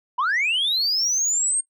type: linear sweep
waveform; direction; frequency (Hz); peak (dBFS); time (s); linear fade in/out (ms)
sine; up; 932.3 to 8600; -17; 0.18-1.61; 10
effects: noise-tail reverb RT60 0.1 s tail -22 dB re dry + tanh soft clip ceiling -17 dBFS